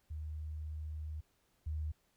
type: tone pair in turn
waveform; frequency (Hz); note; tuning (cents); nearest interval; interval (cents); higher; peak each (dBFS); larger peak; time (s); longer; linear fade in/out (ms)
sine; 77 / 77; D#2 / D#2; -17 / -17; unison; 0; neither; -39 / -35; second; 0.1-1.21 / 1.66-1.92; first; 10
effects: pink hiss -75 dBFS RMS until 2.16 s